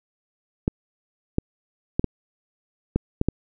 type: clicks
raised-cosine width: 3 ms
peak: -7 dBFS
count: 7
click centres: 0.679 / 1.384 / 1.995 / 2.043 / 2.96 / 3.214 / 3.286 s
effects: none